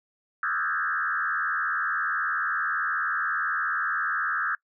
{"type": "tone with frequency modulation", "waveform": "sine", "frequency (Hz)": 1475, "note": "F#6", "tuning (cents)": -6, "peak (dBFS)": -24, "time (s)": [0.43, 4.55], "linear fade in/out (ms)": 2, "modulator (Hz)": 78.5, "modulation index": 3.1, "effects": ["noise-tail reverb RT60 0.1 s tail -24 dB re dry"]}